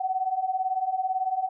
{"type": "beating tone pair", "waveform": "sine", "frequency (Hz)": [740, 758], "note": ["F#5", "F#5"], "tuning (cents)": [0, 42], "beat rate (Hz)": 18, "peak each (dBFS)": [-29, -26], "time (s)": [0, 1.49], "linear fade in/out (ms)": 10, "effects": []}